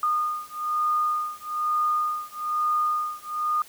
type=beating tone pair; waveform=sine; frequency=1223 / 1224.1 Hz; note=D#6 / D#6; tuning=-30 / -29 cents; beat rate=1.1 Hz; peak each=-26 dBFS; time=0.03-3.62 s; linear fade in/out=2 ms; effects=white hiss -49 dBFS RMS until 3.68 s